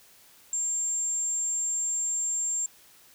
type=tone; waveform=sine; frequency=7380 Hz; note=A#8; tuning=18 cents flat; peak=-24 dBFS; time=0.53-2.66 s; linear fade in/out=2 ms; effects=tanh soft clip ceiling -24 dBFS + white hiss -56 dBFS RMS until 3.14 s